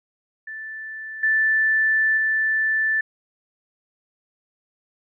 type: tone with level steps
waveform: sine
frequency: 1760 Hz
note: A6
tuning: in tune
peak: -31 / -16 / -18 dBFS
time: 0.47-3.01 s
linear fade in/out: 5 ms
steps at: 1.23 / 2.17 s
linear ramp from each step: 5 ms
effects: none